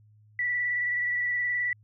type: tone with vibrato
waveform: sine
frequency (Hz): 1956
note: B6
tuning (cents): -17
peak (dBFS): -25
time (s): 0.39-1.73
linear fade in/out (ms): 2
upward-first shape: square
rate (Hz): 19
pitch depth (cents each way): 16
effects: added 106 Hz sine -55 dBFS peak until 1.83 s